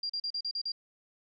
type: tone bursts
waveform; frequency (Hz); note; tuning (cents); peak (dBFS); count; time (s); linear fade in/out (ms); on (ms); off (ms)
sine; 4772; D8; +27; -31; 7; 0.03-0.72; 5; 66; 38
effects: none